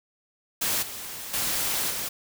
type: noise with level steps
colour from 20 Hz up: white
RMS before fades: -26 / -37 / -27 / -31 dBFS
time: 0.61-2.09 s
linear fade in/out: 10 ms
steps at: 0.82 / 1.33 / 1.9 s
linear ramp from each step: 10 ms
effects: none